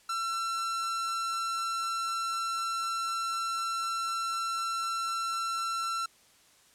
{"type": "tone", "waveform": "45% pulse", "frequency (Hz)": 1348, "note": "E6", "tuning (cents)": 38, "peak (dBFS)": -30, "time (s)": [0.09, 6.06], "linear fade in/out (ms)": 5, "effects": ["white hiss -61 dBFS RMS until 6.74 s", "low-pass 10000 Hz 12 dB/octave"]}